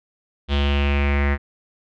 square tone with low-pass filter sweep, 70.9 Hz, C#2, 40 cents sharp, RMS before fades -19 dBFS, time 0.48-1.38 s, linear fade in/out 50 ms, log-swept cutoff 3400 to 1900 Hz, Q 4.8, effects none

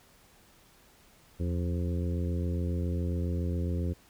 harmonic tone with a mistuned harmonic, 87.31 Hz, F2, in tune, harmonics 1 / 2 / 3 / 4 / 5 / 6, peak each -29 / -35 / -39 / -41 / -43 / -45 dBFS, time 1.39-3.94 s, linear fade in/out 20 ms, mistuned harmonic 1, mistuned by -98 cents, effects pink hiss -60 dBFS RMS until 4.09 s

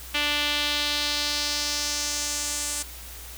sawtooth tone with band-pass filter sweep, 293.7 Hz, D4, in tune, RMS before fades -27 dBFS, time 0.14-2.83 s, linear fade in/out 10 ms, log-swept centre 2900 to 8200 Hz, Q 2.2, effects added 60 Hz sine -42 dBFS peak until 3.37 s + white hiss -42 dBFS RMS until 3.37 s

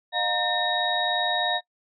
sine tone cluster, 611 / 714 / 936 / 1810 / 3795 Hz, D#5 / F5 / A#5 / A6 / A#7, -32 / +38 / +7 / +48 / +30 cents, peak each -33 / -27 / -33 / -29 / -27 dBFS, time 0.12-1.61 s, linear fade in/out 50 ms, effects noise-tail reverb RT60 0.1 s tail -22 dB re dry

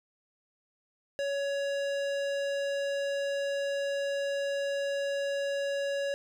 sine tone with hard clipping, 560 Hz, C#5, 18 cents sharp, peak -31 dBFS, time 1.19-6.14 s, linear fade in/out 0 ms, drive 17 dB, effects none

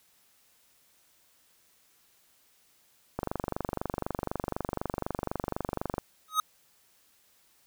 click train, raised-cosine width 1 ms, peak -16 dBFS, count 68, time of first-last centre 3.19-5.982 s, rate 24 Hz
square tone with exponential growth, 1260 Hz, D#6, 21 cents sharp, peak -20 dBFS, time 6.28-6.4 s, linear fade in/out 2 ms, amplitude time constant 25 ms
effects white hiss -65 dBFS RMS until 7.66 s

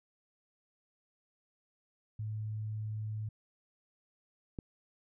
sine tone, 107.8 Hz, A2, 35 cents flat, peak -35 dBFS, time 2.19-3.29 s, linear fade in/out 5 ms
click, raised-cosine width 3 ms, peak -26 dBFS, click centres 4.588 s
effects none

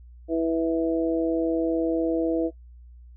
harmonic tone, 163.9 Hz, E3, 10 cents flat, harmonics 2 / 3 / 4, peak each -23 / -27 / -29 dBFS, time 0.28-2.51 s, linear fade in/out 50 ms, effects noise-tail reverb RT60 0.1 s tail -20 dB re dry + added 60 Hz sine -44 dBFS peak until 3.16 s

